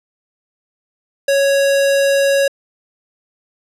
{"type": "tone", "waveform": "square", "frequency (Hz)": 554.4, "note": "C#5", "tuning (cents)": 0, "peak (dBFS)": -12, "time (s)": [1.28, 2.48], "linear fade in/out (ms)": 5, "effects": ["low-pass 12000 Hz 12 dB/octave"]}